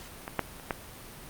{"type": "clicks", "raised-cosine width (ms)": 0.5, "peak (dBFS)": [-20, -10, -30, -13], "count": 4, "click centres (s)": [0.279, 0.393, 0.598, 0.708], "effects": ["pink hiss -46 dBFS RMS until 1.29 s", "Opus 48 kbps"]}